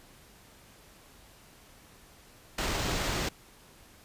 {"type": "noise with sample-and-hold", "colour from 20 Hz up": "pink", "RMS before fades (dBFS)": -31, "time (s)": [2.58, 3.29], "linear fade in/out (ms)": 5, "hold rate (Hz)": 11025, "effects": ["pink hiss -56 dBFS RMS until 4.04 s", "resampled to 32000 Hz"]}